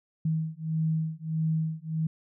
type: beating tone pair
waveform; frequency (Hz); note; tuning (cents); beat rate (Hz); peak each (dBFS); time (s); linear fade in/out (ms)
sine; 158.5 / 160.1; D#3 / D#3; +32 / +50; 1.6; -29 / -29; 0.25-2.07; 5
effects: none